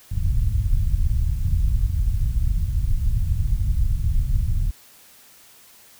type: low-pass noise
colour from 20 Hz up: pink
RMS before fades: -20 dBFS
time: 0.11-4.71 s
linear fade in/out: 5 ms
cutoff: 110 Hz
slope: 24 dB/octave
effects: white hiss -50 dBFS RMS until 5.99 s